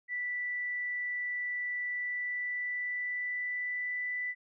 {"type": "tone with pitch glide", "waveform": "sine", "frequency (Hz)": [1970, 1984.8], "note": ["B6", "B6"], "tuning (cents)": [-5, 8], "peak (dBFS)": -32, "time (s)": [0.08, 4.35], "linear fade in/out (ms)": 50, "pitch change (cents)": 13, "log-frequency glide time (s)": [1.86, 4.11], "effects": []}